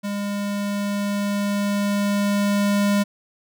square tone with level ramp, 202.8 Hz, G#3, 41 cents flat, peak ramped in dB -25 to -17 dBFS, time 0.03-3.04 s, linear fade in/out 20 ms, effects none

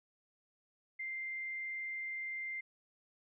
sine tone, 2093 Hz, C7, in tune, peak -38 dBFS, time 0.99-2.61 s, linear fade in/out 10 ms, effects none

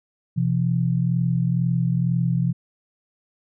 sine tone pair together, 127.61 / 169.7 Hz, C3 / F3, -43 / -49 cents, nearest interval perfect fourth, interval 494 cents, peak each -21 dBFS, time 0.36-2.53 s, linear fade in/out 20 ms, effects none

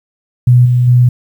sine tone with level steps, 123.47 Hz, B2, in tune, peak -3 / -7 / -4 dBFS, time 0.47-1.09 s, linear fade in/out 5 ms, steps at 0.65 / 0.87 s, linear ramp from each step 10 ms, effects 7-bit

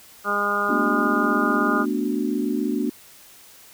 harmonic tone, 204.1 Hz, G#3, 30 cents flat, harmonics 1 / 2 / 3 / 4 / 5 / 6 / 7, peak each -33 / -30 / -31 / -32 / -32 / -23 / -25 dBFS, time 0.24-1.86 s, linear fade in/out 50 ms
sine chord, B minor seventh, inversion third, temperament equal, 220 / 246.9 / 293.7 / 370 Hz, A3 / B3 / D4 / F#4, 0 / 0 / 0 / 0 cents, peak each -27 / -26 / -25 / -29 dBFS, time 0.69-2.9 s, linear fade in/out 5 ms
effects white hiss -48 dBFS RMS until 3.73 s

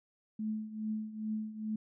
sine tone with tremolo, 216.3 Hz, A3, 29 cents flat, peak -31 dBFS, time 0.39-1.76 s, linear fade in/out 5 ms, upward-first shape triangle, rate 2.4 Hz, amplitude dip 80%, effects none

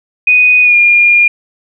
sine tone with pitch glide, 2487 to 2415 Hz, D#7 to D7, -1 to +48 cents, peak -4 dBFS, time 0.27-1.28 s, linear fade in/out 5 ms, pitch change -51 cents, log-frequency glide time 0.62-0.76 s, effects none

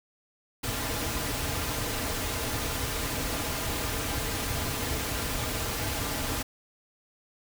pink noise with comb filter, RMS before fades -31 dBFS, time 0.63-6.43 s, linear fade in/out 10 ms, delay 5.4 ms, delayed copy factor -0.5, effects none

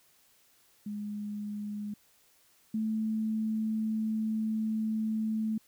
sine tone pair in turn, 207.7 / 218.8 Hz, G#3 / A3, 0 / -9 cents, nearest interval minor second, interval 91 cents, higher second, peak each -34 / -28 dBFS, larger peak second, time 0.86-1.94 / 2.74-5.58 s, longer second, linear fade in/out 5 ms, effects white hiss -65 dBFS RMS until 5.67 s

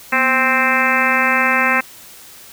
harmonic tone with a mistuned harmonic, 261.6 Hz, C4, in tune, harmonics 1 / 2 / 3 / 4 / 5 / 6 / 7 / 8 / 9 / 10, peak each -24 / -25 / -24 / -21 / -22 / -20 / -20 / -20 / -24 / -22 dBFS, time 0.12-1.81 s, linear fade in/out 10 ms, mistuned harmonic 1, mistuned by -120 cents, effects white hiss -40 dBFS RMS until 2.52 s

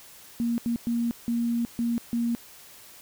sine tone bursts at uneven times, 234.9 Hz, A#3, 13 cents sharp, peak -23 dBFS, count 6, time 0.4-0.58 / 0.66-0.76 / 0.87-1.11 / 1.28-1.65 / 1.79-1.98 / 2.13-2.35 s, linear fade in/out 0 ms, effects white hiss -49 dBFS RMS until 3.01 s

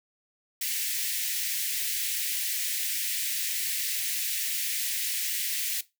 white high-pass noise, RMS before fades -30 dBFS, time 0.61-5.81 s, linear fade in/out 5 ms, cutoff 1800 Hz, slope 48 dB/octave, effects noise-tail reverb RT60 0.2 s tail -17 dB re dry

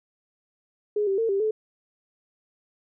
sine tone with pitch steps, 417.4 / 389.4 / 453.3 / 393.8 / 433.5 Hz, G#4 / G4 / A#4 / G4 / A4, +9 / -12 / -48 / +8 / -26 cents, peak -21 dBFS, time 0.96-1.51 s, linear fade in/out 5 ms, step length 110 ms, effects none

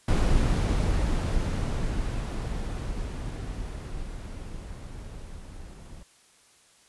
brown noise with level ramp, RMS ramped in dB -21 to -44 dBFS, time 0.08-6.03 s, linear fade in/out 5 ms, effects white hiss -59 dBFS RMS until 6.88 s + resampled to 24000 Hz

